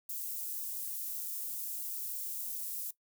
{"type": "high-pass noise", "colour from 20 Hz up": "white", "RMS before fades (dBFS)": -39, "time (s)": [0.09, 2.91], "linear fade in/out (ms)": 5, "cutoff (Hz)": 11000, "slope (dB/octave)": 12, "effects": ["noise-tail reverb RT60 0.1 s tail -18 dB re dry"]}